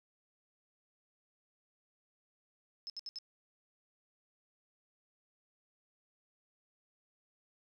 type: tone bursts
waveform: sine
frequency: 5200 Hz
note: E8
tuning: 24 cents flat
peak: -40 dBFS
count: 4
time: 2.87-3.186 s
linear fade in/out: 0 ms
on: 28 ms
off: 68 ms
effects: none